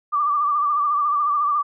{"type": "tone with vibrato", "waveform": "sine", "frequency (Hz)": 1174.7, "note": "D6", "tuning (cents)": 0, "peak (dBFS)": -17, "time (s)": [0.12, 1.63], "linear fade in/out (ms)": 20, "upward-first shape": "sine", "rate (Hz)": 14, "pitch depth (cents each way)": 55, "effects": []}